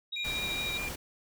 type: tone with tremolo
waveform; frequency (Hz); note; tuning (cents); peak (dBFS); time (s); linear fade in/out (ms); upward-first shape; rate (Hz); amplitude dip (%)
sine; 3800; A#7; +33; -33; 0.12-0.78; 10; square; 13; 35
type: tone with vibrato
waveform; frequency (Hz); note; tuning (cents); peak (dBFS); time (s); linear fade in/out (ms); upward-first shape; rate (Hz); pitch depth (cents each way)
triangle; 2386; D7; +27; -33; 0.16-0.89; 5; triangle; 4.9; 14
type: noise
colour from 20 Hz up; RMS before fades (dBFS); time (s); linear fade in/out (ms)
pink; -39; 0.24-0.96; 10
effects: none